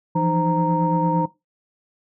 sine tone cluster, 167.4 / 176.2 / 305.5 / 519 / 930 Hz, E3 / F3 / D#4 / C5 / A#5, +27 / +16 / -32 / -14 / -4 cents, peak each -21 / -27 / -25 / -27 / -21 dBFS, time 0.15-1.26 s, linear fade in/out 10 ms, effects noise-tail reverb RT60 0.2 s tail -18 dB re dry + tanh soft clip ceiling -7 dBFS

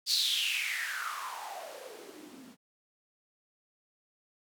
blue noise with band-pass filter sweep, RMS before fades -35 dBFS, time 0.06-2.57 s, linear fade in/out 50 ms, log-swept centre 4700 to 200 Hz, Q 7.3, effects none

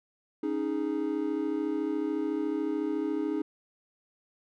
triangle chord, C# suspended second, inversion none, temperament equal, 277.2 / 311.1 / 415.3 Hz, C#4 / D#4 / G#4, 0 / 0 / 0 cents, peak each -32 / -28 / -32 dBFS, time 0.43-3.42 s, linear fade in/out 5 ms, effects none

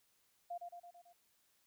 sine tone with echo, 698 Hz, F5, 1 cent flat, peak -40 dBFS, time 0.5-0.58 s, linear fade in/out 10 ms, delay 110 ms, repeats 5, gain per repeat -4 dB, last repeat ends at 1.13 s, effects white hiss -75 dBFS RMS until 1.66 s

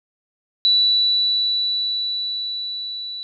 sine tone with level ramp, 3951 Hz, B7, in tune, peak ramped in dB -12 to -28 dBFS, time 0.65-3.23 s, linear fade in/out 0 ms, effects none

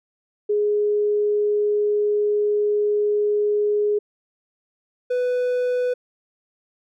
sine / triangle tone pair in turn, 416.4 / 496.6 Hz, G#4 / B4, +5 / +9 cents, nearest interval minor third, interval 304 cents, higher second, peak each -17 dBFS, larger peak neither, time 0.49-3.99 / 5.1-5.94 s, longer first, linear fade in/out 10 ms, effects none

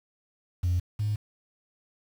sine tone pair in turn, 88.7 / 105.48 Hz, F2 / G#2, +27 / +27 cents, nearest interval minor third, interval 300 cents, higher second, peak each -21 / -24 dBFS, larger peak first, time 0.63-0.8 / 0.99-1.16 s, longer neither, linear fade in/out 10 ms, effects tanh soft clip ceiling -19 dBFS + 8-bit

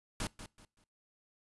pink noise with echo, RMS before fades -36 dBFS, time 0.2-0.27 s, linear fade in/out 2 ms, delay 190 ms, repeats 3, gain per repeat -11 dB, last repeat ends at 0.84 s, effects noise-tail reverb RT60 0.3 s tail -23 dB re dry + resampled to 24000 Hz

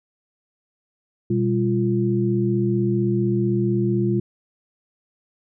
sine tone cluster, 122.6 / 198.3 / 347.3 Hz, B2 / G3 / F4, -12 / +20 / -10 cents, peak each -22 dBFS, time 1.3-4.2 s, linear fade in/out 5 ms, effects none

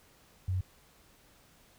sine tone, 92.7 Hz, F#2, 4 cents sharp, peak -28 dBFS, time 0.48-0.61 s, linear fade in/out 5 ms, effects pink hiss -62 dBFS RMS until 1.78 s

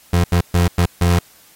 30% pulse tone bursts at uneven times, 87.31 Hz, F2, in tune, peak -9 dBFS, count 5, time 0.13-0.24 / 0.32-0.41 / 0.54-0.68 / 0.78-0.86 / 1.01-1.19 s, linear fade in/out 5 ms, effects white hiss -49 dBFS RMS until 1.55 s + AAC 48 kbps

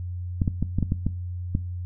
clicks, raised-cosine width 5 ms, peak -10 dBFS, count 8, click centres 0.418 / 0.478 / 0.626 / 0.786 / 0.827 / 0.921 / 1.066 / 1.551 s, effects noise-tail reverb RT60 0.3 s tail -18 dB re dry + added 89 Hz sine -29 dBFS peak until 1.85 s

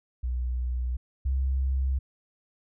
sine tone pair in turn, 61.74 / 66.19 Hz, B1 / C2, 0 / +21 cents, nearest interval minor second, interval 121 cents, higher second, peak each -26 / -23 dBFS, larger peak second, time 0.23-0.97 / 1.25-1.99 s, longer neither, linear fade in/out 10 ms, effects none

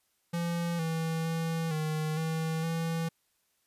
square tone with pitch steps, 170.6 / 162.5 / 163.9 / 155.3 / 160.9 / 164.6 Hz, F3 / E3 / E3 / D#3 / E3 / E3, -40 / -24 / -10 / -3 / -42 / -2 cents, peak -30 dBFS, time 0.33-3.09 s, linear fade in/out 10 ms, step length 460 ms, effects white hiss -74 dBFS RMS until 3.66 s + resampled to 32000 Hz

